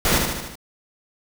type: noise with echo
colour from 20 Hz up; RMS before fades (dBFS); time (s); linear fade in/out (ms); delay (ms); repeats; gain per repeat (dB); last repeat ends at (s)
pink; -19; 0.05-0.18; 2; 75; 5; -4; 0.555
effects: none